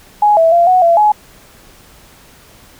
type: tone with pitch steps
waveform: sine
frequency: 834 / 656 / 687 / 737 / 678 / 843 Hz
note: G#5 / E5 / F5 / F#5 / E5 / G#5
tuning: +7 / -9 / -29 / -7 / +49 / +26 cents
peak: -6 dBFS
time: 0.22-1.12 s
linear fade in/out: 5 ms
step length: 150 ms
effects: pink hiss -43 dBFS RMS until 2.79 s